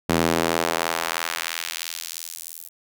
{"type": "tone with high-pass filter sweep", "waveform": "sawtooth", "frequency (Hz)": 83, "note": "E2", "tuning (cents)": 12, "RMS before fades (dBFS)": -26, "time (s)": [0.09, 2.69], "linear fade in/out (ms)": 10, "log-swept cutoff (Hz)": [210, 12000], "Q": 0.84, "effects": []}